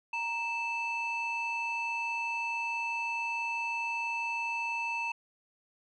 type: tone pair together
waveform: sine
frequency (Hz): 932.3 / 2637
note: A#5 / E7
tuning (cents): 0 / 0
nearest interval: octave + tritone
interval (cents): 1800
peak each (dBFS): -33 / -31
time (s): 0.13-5.12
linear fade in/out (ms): 5
effects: tanh soft clip ceiling -27 dBFS